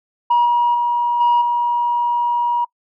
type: tone with level steps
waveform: sine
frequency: 957 Hz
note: A#5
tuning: 45 cents sharp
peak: -9 / -11 / -14 / -9 / -14 dBFS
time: 0.3-2.65 s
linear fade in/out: 10 ms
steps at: 0.45 / 0.74 / 1.2 / 1.41 s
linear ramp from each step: 10 ms
effects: noise-tail reverb RT60 0.1 s tail -25 dB re dry + tanh soft clip ceiling -9 dBFS